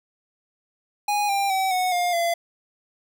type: tone with pitch steps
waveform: square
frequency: 825 / 794.1 / 764.4 / 735.8 / 708.3 / 681.8 Hz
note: G#5 / G5 / G5 / F#5 / F5 / F5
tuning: -12 / +22 / -44 / -10 / +24 / -42 cents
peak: -21 dBFS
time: 1.08-2.34 s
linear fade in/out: 5 ms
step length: 210 ms
effects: none

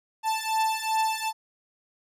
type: beating tone pair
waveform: 45% pulse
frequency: 880 / 882.6 Hz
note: A5 / A5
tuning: 0 / +5 cents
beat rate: 2.6 Hz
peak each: -27 dBFS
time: 0.23-1.33 s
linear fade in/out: 50 ms
effects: resampled to 32000 Hz

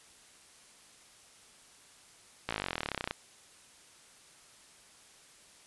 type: slowing click train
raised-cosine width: 0.3 ms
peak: -16 dBFS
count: 26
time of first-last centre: 2.49-3.11 s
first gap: 17 ms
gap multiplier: 1.03
effects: white hiss -58 dBFS RMS until 5.66 s + resampled to 24000 Hz

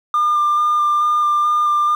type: tone with vibrato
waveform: triangle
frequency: 1200 Hz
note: D6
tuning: 37 cents sharp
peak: -10 dBFS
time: 0.14-1.95 s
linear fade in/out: 2 ms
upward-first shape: square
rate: 2.3 Hz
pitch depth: 10 cents each way
effects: tanh soft clip ceiling -9 dBFS + 8-bit

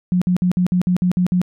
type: tone bursts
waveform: sine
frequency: 180.1 Hz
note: F#3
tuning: 46 cents flat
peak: -13 dBFS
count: 9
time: 0.12-1.416 s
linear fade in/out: 0 ms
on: 96 ms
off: 54 ms
effects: none

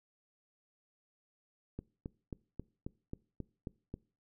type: click train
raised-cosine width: 3 ms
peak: -27 dBFS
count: 9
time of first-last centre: 1.79-3.941 s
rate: 3.72 Hz
effects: noise-tail reverb RT60 0.4 s tail -23 dB re dry

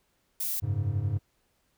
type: noise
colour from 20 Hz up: violet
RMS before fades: -31 dBFS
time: 0.4-0.6 s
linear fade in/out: 5 ms
type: chord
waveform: triangle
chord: F# suspended second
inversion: none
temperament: equal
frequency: 92.5 / 103.83 / 138.59 Hz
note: F#2 / G#2 / C#3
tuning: 0 / 0 / 0 cents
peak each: -30 / -26 / -32 dBFS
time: 0.62-1.19 s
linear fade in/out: 20 ms
effects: pink hiss -72 dBFS RMS until 1.77 s

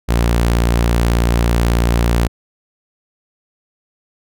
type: tone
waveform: sawtooth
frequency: 58.3 Hz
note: A#1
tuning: 1 cent sharp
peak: -8 dBFS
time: 0.08-2.28 s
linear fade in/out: 20 ms
effects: none

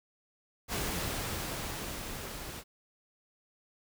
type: noise with level ramp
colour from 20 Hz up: pink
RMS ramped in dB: -33 to -43 dBFS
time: 0.68-2.64 s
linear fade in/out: 50 ms
effects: none

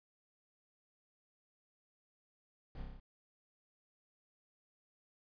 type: noise with echo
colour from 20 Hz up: brown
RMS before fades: -45 dBFS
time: 2.75-2.82 s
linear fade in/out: 2 ms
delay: 30 ms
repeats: 6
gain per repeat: -2 dB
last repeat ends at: 3 s
effects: resampled to 11025 Hz

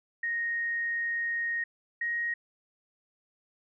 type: tone pair in turn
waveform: sine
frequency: 1864.7 / 1879.8 Hz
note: A#6 / A#6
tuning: 0 / +14 cents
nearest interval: unison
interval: 14 cents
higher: second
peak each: -28 dBFS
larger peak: neither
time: 0.23-1.64 / 2.01-2.34 s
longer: first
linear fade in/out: 5 ms
effects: none

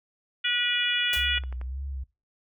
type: harmonic tone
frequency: 485.5 Hz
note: B4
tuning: 30 cents flat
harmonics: 3 / 4 / 5 / 6 / 7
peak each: -31 / -32 / -30 / -28 / -30 dBFS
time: 0.44-1.39 s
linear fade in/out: 10 ms
type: noise with exponential decay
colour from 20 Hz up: white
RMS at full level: -31 dBFS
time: 1.13-1.31 s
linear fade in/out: 2 ms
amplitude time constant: 37 ms
type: tone with vibrato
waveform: sine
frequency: 65.41 Hz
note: C2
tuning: in tune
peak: -31 dBFS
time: 1.16-2.04 s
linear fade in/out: 10 ms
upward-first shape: sine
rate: 1.8 Hz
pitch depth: 95 cents each way
type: clicks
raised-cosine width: 0.5 ms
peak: -29 dBFS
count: 4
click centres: 1.377 / 1.437 / 1.526 / 1.614 s
effects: noise-tail reverb RT60 0.3 s tail -22 dB re dry

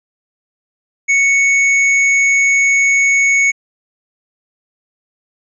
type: tone with tanh clipping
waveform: sine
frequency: 2217 Hz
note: C#7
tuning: in tune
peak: -11 dBFS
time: 1.08-3.52 s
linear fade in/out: 20 ms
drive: 12 dB
effects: resampled to 22050 Hz

